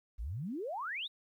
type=exponential sweep; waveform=sine; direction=up; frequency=47.18 to 3935 Hz; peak=-36 dBFS; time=0.18-1.08 s; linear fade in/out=20 ms; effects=12-bit